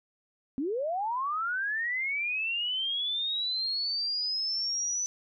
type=linear sweep; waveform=sine; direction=up; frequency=249.6 to 6010 Hz; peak=-28 dBFS; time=0.58-5.06 s; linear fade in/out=0 ms; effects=none